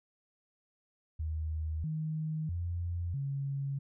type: tone with pitch steps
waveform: sine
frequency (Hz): 78.7 / 156.4 / 86.7 / 138.6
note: D#2 / D#3 / F2 / C#3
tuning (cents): +20 / +9 / -12 / 0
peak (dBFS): -32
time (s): 1.19-3.79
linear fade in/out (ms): 10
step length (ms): 650
effects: none